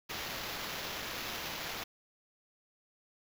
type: noise with sample-and-hold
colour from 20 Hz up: white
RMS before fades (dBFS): -40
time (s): 0.09-1.84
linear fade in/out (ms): 10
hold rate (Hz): 8820
effects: none